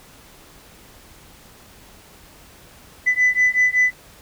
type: beating tone pair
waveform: sine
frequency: 1996 / 2001.3 Hz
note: B6 / B6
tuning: +18 / +22 cents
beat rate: 5.3 Hz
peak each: -16 dBFS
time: 3.06-3.92 s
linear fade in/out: 20 ms
effects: tanh soft clip ceiling -10 dBFS + pink hiss -47 dBFS RMS until 4.21 s